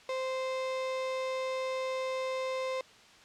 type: tone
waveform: 35% pulse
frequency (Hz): 521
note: C5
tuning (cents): -7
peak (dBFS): -30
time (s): 0.09-2.81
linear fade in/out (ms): 2
effects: white hiss -56 dBFS RMS until 3.24 s + low-pass 5000 Hz 12 dB/octave